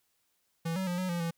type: tone with pitch steps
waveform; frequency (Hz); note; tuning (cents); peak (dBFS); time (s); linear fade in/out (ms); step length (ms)
square; 165.4 / 189.1 / 176.8 / 184.7 / 172.7 / 167.5; E3 / F#3 / F3 / F#3 / F3 / E3; +6 / +38 / +22 / -3 / -19 / +28; -31; 0.65-1.31; 10; 110
effects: white hiss -75 dBFS RMS until 1.37 s